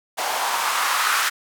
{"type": "noise with band-pass filter sweep", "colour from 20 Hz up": "blue", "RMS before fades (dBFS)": -22, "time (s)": [0.17, 1.3], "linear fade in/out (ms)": 20, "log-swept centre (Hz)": [740, 1400], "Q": 2.9, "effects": []}